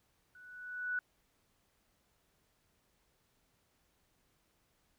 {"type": "tone with level ramp", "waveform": "sine", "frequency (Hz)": 1480, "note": "F#6", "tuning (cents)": 0, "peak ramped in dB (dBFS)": [-55, -31], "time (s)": [0.35, 0.99], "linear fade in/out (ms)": 2, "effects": ["pink hiss -75 dBFS RMS until 4.98 s"]}